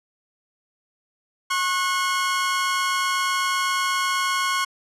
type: tone pair together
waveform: sawtooth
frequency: 1085.5 / 1470 Hz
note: C#6 / F#6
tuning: -37 / -12 cents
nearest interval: perfect fourth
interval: 525 cents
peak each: -18 / -23 dBFS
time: 1.5-4.65 s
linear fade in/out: 10 ms
effects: low-pass 10000 Hz 12 dB/octave